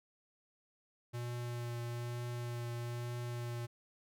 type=tone with vibrato; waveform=square; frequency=119.9 Hz; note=A#2; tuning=49 cents sharp; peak=-39 dBFS; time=1.13-3.67 s; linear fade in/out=20 ms; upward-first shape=triangle; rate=1.1 Hz; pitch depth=16 cents each way; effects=none